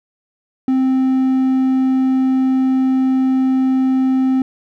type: tone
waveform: triangle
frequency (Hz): 261.6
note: C4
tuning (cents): 0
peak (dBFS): -10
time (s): 0.68-4.42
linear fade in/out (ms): 2
effects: none